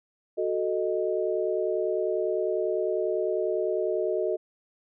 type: chord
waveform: sine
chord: D# diminished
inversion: first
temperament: equal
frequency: 370 / 440 / 622.3 Hz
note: F#4 / A4 / D#5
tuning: 0 / 0 / 0 cents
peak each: -28 / -29 / -29 dBFS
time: 0.37-4.37 s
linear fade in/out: 20 ms
effects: none